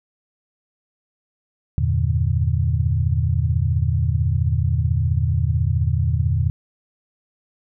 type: chord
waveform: sine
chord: E half-diminished seventh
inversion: none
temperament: equal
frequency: 82.41 / 98 / 116.54 / 146.83 Hz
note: E2 / G2 / Bb2 / D3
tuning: 0 / 0 / 0 / 0 cents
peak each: -20 / -25 / -21 / -24 dBFS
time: 1.78-6.5 s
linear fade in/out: 0 ms
effects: none